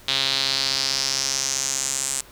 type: tone with band-pass filter sweep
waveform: sawtooth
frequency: 135.3 Hz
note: C#3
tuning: 42 cents flat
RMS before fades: -24 dBFS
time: 0.08-2.21 s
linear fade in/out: 5 ms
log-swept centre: 3700 to 8000 Hz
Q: 3.9
effects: pink hiss -48 dBFS RMS until 2.31 s